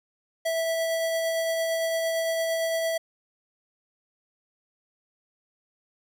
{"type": "tone with tremolo", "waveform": "square", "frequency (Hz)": 656, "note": "E5", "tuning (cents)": -9, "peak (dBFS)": -24, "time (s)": [0.45, 2.98], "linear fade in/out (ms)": 10, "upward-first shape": "triangle", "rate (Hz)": 8.8, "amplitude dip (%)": 25, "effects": []}